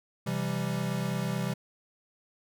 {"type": "chord", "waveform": "square", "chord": "C major", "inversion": "none", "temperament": "equal with one note detuned", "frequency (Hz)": [130.81, 167.11, 196], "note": ["C3", "E3", "G3"], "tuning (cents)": [0, 24, 0], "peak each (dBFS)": -34, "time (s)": [0.26, 1.54], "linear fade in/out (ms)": 10, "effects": []}